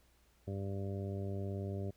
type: harmonic tone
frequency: 98.3 Hz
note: G2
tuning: 5 cents sharp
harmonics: 1 / 2 / 3 / 4 / 5 / 6 / 7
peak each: -38 / -44 / -49 / -45 / -53 / -49 / -56 dBFS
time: 0.47-1.91 s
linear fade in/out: 10 ms
effects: added 60 Hz sine -70 dBFS peak until 1.96 s + pink hiss -71 dBFS RMS until 1.96 s